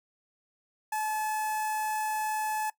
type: tone with notch filter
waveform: sawtooth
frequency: 861 Hz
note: A5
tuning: 38 cents flat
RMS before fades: -31 dBFS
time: 0.92-2.7 s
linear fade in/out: 5 ms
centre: 3800 Hz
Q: 0.75
effects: noise-tail reverb RT60 0.1 s tail -20 dB re dry